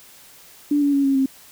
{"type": "tone with pitch steps", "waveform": "sine", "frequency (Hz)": [291.2, 285, 279, 273.1, 267.3], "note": ["D4", "C#4", "C#4", "C#4", "C4"], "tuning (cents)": [-15, 48, 11, -26, 37], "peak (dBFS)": -15, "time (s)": [0.71, 1.26], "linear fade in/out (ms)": 5, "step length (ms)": 110, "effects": ["white hiss -47 dBFS RMS until 1.51 s"]}